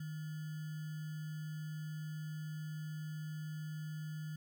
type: tone with sample-and-hold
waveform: sine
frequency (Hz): 154.5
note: D#3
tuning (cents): -12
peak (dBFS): -40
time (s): 0-4.36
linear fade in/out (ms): 5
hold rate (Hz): 1575
effects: none